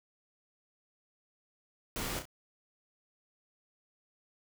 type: noise with echo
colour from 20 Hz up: pink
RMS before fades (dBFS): -37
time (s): 1.96-2.19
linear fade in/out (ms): 0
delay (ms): 32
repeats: 2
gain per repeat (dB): -7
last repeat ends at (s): 2.254
effects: none